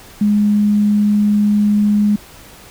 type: tone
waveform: sine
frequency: 207.7 Hz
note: G#3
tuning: in tune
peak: -10 dBFS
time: 0.21-2.16 s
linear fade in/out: 5 ms
effects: pink hiss -40 dBFS RMS until 2.7 s